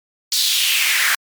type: noise with high-pass filter sweep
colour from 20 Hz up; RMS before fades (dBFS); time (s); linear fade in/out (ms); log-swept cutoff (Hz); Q
pink; -17; 0.32-1.15; 2; 4500 to 1600; 3.1
effects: MP3 96 kbps

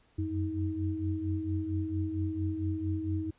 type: tone cluster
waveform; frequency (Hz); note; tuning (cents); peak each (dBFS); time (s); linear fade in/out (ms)
sine; 90.2 / 94.6 / 317; F#2 / F#2 / D#4; -44 / +39 / +32; -34 / -35 / -33; 0.18-3.31; 10
effects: pink hiss -67 dBFS RMS until 3.38 s + resampled to 8000 Hz

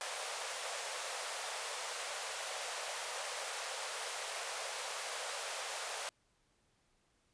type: high-pass noise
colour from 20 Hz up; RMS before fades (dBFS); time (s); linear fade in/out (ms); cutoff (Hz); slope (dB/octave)
pink; -41; 0.01-6.09; 0; 490; 48
effects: pink hiss -75 dBFS RMS until 7.33 s + resampled to 22050 Hz

